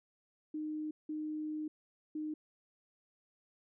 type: tone bursts at uneven times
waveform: sine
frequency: 306.9 Hz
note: D#4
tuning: 24 cents flat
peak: -36 dBFS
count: 3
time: 0.54-0.91 / 1.09-1.68 / 2.15-2.34 s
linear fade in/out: 5 ms
effects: none